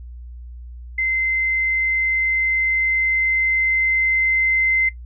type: tone with level ramp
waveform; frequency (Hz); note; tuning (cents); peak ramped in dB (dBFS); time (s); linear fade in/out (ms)
sine; 2071; C7; -18; -18 to -15; 0.98-4.89; 5
effects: noise-tail reverb RT60 0.1 s tail -17 dB re dry + added 60 Hz sine -33 dBFS peak until 5.05 s